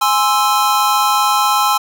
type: chord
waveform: square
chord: Ab augmented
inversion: none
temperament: equal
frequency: 830.6 / 1046.5 / 1318.5 Hz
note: Ab5 / C6 / E6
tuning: 0 / 0 / 0 cents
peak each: -17 dBFS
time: 0.01-1.78 s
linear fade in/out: 10 ms
effects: none